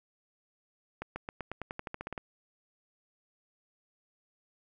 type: accelerating click train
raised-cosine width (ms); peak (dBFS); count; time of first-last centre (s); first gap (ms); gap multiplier
0.5; -22; 14; 1.02-2.178; 140; 0.92
effects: none